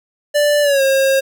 square tone with pitch glide, 587.3 to 538.6 Hz, D5 to C#5, 0 to -50 cents, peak -12 dBFS, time 0.34-1.21 s, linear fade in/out 20 ms, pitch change -150 cents, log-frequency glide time 0.62-0.82 s, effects none

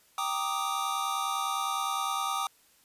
square chord, Eb major seventh, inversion first, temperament equal with one note detuned, 784 / 928 / 1174.7 / 1244.5 Hz, G5 / Bb5 / D6 / Eb6, 0 / -8 / 0 / 0 cents, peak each -36 / -39 / -35 / -33 dBFS, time 0.18-2.47 s, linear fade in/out 2 ms, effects white hiss -63 dBFS RMS until 2.84 s + resampled to 32000 Hz

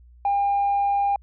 sine tone, 803 Hz, G5, 41 cents sharp, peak -17 dBFS, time 0.25-1.16 s, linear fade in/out 2 ms, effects tanh soft clip ceiling -16 dBFS + added 60 Hz sine -47 dBFS peak until 1.22 s

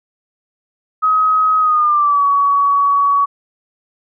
sine tone with pitch glide, 1267 to 1128.8 Hz, D#6 to C#6, +31 to +31 cents, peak -10 dBFS, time 1.02-3.26 s, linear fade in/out 20 ms, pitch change -200 cents, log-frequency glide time 1.59-2.25 s, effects none

